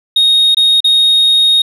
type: tone with dropouts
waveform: sine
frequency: 3729 Hz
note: A#7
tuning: in tune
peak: -4 dBFS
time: 0.16-1.62 s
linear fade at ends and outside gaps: 5 ms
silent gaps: 0.547-0.569 / 0.805-0.843 s
effects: tanh soft clip ceiling -5 dBFS